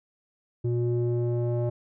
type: tone with low-pass filter sweep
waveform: square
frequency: 119.7 Hz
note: A#2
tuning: 46 cents sharp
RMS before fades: -26 dBFS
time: 0.64-1.7 s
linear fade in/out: 10 ms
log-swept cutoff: 310 to 580 Hz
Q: 2.6
effects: none